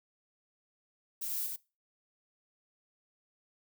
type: noise with echo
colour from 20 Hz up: violet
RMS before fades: -37 dBFS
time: 1.21-1.47 s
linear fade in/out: 10 ms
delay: 93 ms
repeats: 1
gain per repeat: -2 dB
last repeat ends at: 1.563 s
effects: noise-tail reverb RT60 0.3 s tail -22 dB re dry